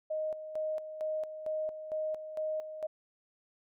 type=tone with tremolo; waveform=sine; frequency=622.3 Hz; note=D#5; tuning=in tune; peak=-31 dBFS; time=0.1-2.87 s; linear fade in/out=10 ms; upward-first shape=square; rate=2.2 Hz; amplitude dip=65%; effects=none